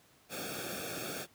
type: noise with comb filter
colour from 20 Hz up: pink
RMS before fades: -40 dBFS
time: 0.29-1.27 s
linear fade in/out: 50 ms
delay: 1 ms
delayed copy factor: -0.9
effects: pink hiss -64 dBFS RMS until 1.34 s + high-pass 100 Hz 12 dB/octave